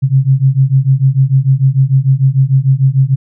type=beating tone pair; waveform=sine; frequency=130.81 / 137.51 Hz; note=C3 / C#3; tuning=0 / -14 cents; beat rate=6.7 Hz; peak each=-10 dBFS; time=0.02-3.16 s; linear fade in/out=20 ms; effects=none